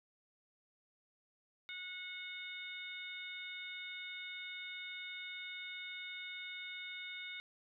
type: harmonic tone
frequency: 731 Hz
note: F#5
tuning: 21 cents flat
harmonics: 2 / 3 / 4 / 5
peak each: -52 / -46 / -56 / -48 dBFS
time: 1.69-7.4 s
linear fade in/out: 0 ms
effects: none